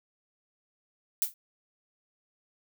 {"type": "noise with exponential decay", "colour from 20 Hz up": "violet", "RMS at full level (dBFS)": -22, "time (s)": [1.22, 1.34], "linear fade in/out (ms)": 1, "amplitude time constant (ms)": 26, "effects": []}